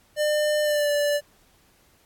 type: tone with pitch glide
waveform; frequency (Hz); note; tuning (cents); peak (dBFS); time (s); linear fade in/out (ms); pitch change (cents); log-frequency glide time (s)
square; 600 to 583.6; D5 to D5; +37 to -11; -21; 0.16-1.21; 50; -48; 0.63-0.9
effects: pink hiss -60 dBFS RMS until 2.05 s + AAC 64 kbps